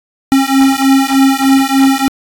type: beating tone pair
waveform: square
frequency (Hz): 268.2 / 271.5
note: C4 / C#4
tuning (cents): +43 / -36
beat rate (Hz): 3.3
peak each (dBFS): -11 / -11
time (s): 0.32-2.08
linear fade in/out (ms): 0
effects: AAC 64 kbps